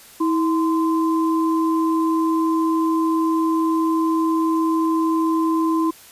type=tone pair together; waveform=sine; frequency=323.5 / 1033 Hz; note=E4 / C6; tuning=-32 / -22 cents; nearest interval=octave + minor sixth; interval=2010 cents; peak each=-17 / -23 dBFS; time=0.2-5.91 s; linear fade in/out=10 ms; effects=white hiss -45 dBFS RMS until 6.11 s + resampled to 32000 Hz